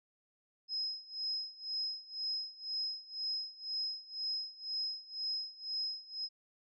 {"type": "tone with tremolo", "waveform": "sine", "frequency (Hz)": 5110, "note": "D#8", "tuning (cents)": 45, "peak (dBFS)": -33, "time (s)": [0.68, 6.29], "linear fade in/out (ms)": 50, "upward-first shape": "sine", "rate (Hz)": 2, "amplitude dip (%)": 90, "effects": []}